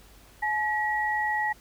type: tone pair together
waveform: sine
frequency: 853 / 1915 Hz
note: G#5 / A#6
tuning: +46 / +46 cents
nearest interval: octave + major second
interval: 1400 cents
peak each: -27 dBFS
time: 0.42-1.53 s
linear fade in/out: 10 ms
effects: added 50 Hz sine -56 dBFS peak until 1.6 s + pink hiss -55 dBFS RMS until 1.6 s